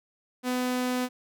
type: tone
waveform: sawtooth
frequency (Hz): 250.8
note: B3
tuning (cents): +27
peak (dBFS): -22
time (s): 0.43-1.09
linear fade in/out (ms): 50
effects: none